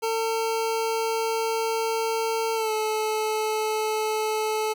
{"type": "tone with pitch glide", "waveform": "25% pulse", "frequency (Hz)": [450, 432.9], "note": ["A4", "A4"], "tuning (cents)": [39, -28], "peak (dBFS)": -20, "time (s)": [0.02, 4.74], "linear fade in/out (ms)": 20, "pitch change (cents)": -67, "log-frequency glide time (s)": [2.55, 2.72], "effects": []}